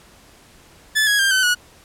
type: tone with pitch steps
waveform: sawtooth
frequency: 1736 / 1662.4 / 1591.9 / 1524.4 / 1459.8 Hz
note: A6 / G#6 / G6 / G6 / F#6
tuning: -24 / +1 / +26 / -49 / -24 cents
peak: -11 dBFS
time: 0.95-1.55 s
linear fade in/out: 20 ms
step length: 120 ms
effects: pink hiss -49 dBFS RMS until 1.84 s + low-pass 12000 Hz 12 dB/octave